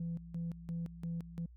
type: tone with tremolo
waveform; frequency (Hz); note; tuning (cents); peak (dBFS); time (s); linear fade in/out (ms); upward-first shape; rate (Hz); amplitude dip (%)
sine; 168.4; E3; +37; -34; 0-1.46; 5; square; 2.9; 80
effects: tanh soft clip ceiling -33 dBFS + added 60 Hz sine -53 dBFS peak until 1.56 s